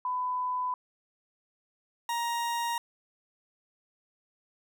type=tone pair in turn; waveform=sine / 40% pulse; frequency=1001 / 939.1 Hz; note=B5 / A#5; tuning=+23 / +13 cents; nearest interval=minor second; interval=110 cents; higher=first; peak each=-28 dBFS; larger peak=neither; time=0.05-0.74 / 2.09-2.78 s; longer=neither; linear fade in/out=2 ms; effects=none